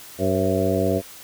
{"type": "harmonic tone with a mistuned harmonic", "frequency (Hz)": 94.9, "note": "F#2", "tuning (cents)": 44, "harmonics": [1, 2, 3, 4, 5, 6, 7], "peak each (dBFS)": [-26, -26, -26, -26, -26, -26, -26], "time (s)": [0.18, 1.02], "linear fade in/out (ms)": 50, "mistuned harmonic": 6, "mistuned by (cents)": -60, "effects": ["white hiss -42 dBFS RMS until 1.23 s"]}